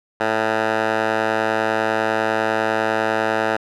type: tone with band-pass filter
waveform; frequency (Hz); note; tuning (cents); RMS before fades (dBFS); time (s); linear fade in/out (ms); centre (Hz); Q
10% pulse; 110; A2; 0; -20; 0.2-3.57; 10; 1100; 1.4
effects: none